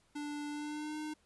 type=tone with pitch glide; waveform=square; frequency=293.7 to 305.6 Hz; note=D4 to D#4; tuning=0 to -31 cents; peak=-39 dBFS; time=0.15-1.14 s; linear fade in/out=10 ms; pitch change=+69 cents; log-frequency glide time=0.49-0.97 s; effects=pink hiss -71 dBFS RMS until 1.25 s + resampled to 24000 Hz